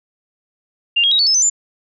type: tone with pitch steps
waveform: sine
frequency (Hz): 2794 / 3266 / 3817 / 4461 / 5214 / 6094 / 7122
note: F7 / G#7 / A#7 / C#8 / E8 / G8 / A8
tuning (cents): 0 / -30 / +40 / +10 / -20 / -50 / +20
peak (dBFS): -11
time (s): 0.96-1.499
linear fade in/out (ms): 10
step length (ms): 77
effects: none